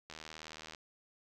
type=click train; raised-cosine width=0.2 ms; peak=-29 dBFS; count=52; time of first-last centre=0.1-0.748 s; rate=78.7 Hz; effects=none